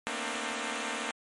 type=tone cluster; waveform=5% pulse; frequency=224.4 / 238.1 / 262.6 / 300.8 Hz; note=A3 / A#3 / C4 / D4; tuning=+34 / +37 / +6 / +42 cents; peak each=-27 dBFS; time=0.07-1.11 s; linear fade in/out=0 ms; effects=MP3 48 kbps